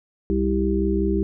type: harmonic tone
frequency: 65.3 Hz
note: C2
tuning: 3 cents flat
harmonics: 1 / 3 / 5 / 6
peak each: -24 / -24 / -24 / -24 dBFS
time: 0.3-1.23 s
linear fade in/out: 0 ms
effects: none